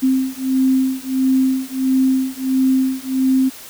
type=beating tone pair; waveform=sine; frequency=261.6 / 263.1 Hz; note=C4 / C4; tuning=0 / +10 cents; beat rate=1.5 Hz; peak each=-17 dBFS; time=0.02-3.5 s; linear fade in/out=20 ms; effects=white hiss -37 dBFS RMS until 3.69 s